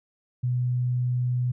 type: tone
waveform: sine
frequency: 124.2 Hz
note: B2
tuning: 10 cents sharp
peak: -22 dBFS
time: 0.43-1.52 s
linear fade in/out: 10 ms
effects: none